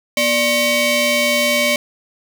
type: ring-modulated tone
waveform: sawtooth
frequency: 830.6 Hz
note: G#5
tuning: in tune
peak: -7 dBFS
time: 0.17-1.76 s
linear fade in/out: 2 ms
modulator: 1420 Hz
effects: none